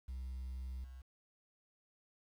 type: tone with level steps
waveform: sine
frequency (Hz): 64.3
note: C2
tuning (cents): -30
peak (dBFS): -38 / -48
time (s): 0.08-1.02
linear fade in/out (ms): 10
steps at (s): 0.84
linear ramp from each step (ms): 2
effects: tanh soft clip ceiling -40 dBFS + 11-bit